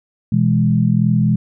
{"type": "chord", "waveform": "sine", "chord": "E major", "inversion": "second", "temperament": "equal", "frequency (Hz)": [123.47, 164.81, 207.7], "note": ["B2", "E3", "G#3"], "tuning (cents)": [0, 0, 0], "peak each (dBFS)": -16, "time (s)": [0.32, 1.36], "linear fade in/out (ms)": 5, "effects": []}